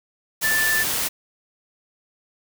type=tone in noise; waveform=sine; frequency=1759 Hz; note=A6; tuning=1 cent flat; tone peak=-19 dBFS; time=0.43-0.84 s; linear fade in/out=20 ms; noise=white; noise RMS=-24 dBFS; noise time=0.41-1.09 s; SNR=+2 dB; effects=none